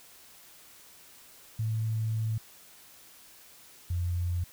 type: tone pair in turn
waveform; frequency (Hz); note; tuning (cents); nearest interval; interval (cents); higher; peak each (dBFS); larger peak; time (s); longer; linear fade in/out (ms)
sine; 110.8 / 87.73; A2 / F2; +13 / +8; major third; 405; first; -27; neither; 1.59-2.38 / 3.9-4.44; first; 5
effects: white hiss -54 dBFS RMS until 4.52 s